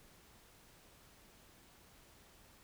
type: silence
effects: pink hiss -63 dBFS RMS until 2.63 s